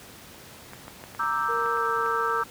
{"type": "clicks", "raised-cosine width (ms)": 0.5, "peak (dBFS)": -25, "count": 8, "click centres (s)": [0.734, 0.881, 1.039, 1.149, 1.234, 1.66, 1.772, 2.062]}
{"type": "chord", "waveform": "sine", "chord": "E half-diminished seventh", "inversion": "second", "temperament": "equal", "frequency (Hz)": [932.3, 1174.7, 1318.5, 1568], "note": ["Bb5", "D6", "E6", "G6"], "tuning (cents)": [0, 0, 0, 0], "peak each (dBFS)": [-31, -29, -27, -31], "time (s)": [1.19, 2.44], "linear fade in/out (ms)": 10}
{"type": "tone with pitch glide", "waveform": "sine", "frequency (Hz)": [465.3, 458.9], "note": ["A#4", "A#4"], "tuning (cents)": [-3, -27], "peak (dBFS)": -30, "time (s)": [1.48, 2.43], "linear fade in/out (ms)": 20, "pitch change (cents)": -24, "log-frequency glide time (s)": [1.76, 1.84]}
{"effects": ["pink hiss -46 dBFS RMS until 2.5 s", "high-pass 80 Hz 12 dB/octave"]}